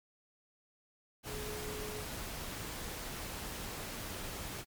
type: tone in noise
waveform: sine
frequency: 423.2 Hz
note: G#4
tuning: 33 cents sharp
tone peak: -43 dBFS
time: 1.26-2.06 s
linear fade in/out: 50 ms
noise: pink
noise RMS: -42 dBFS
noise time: 1.23-4.65 s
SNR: -4 dB
effects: MP3 96 kbps